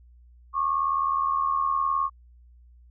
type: tone pair together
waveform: sine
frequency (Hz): 1095.3 / 1174.7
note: C#6 / D6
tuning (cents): -21 / 0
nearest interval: minor second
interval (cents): 121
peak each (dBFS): -23 / -28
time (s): 0.53-2.1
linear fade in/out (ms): 50
effects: added 60 Hz sine -50 dBFS peak until 2.9 s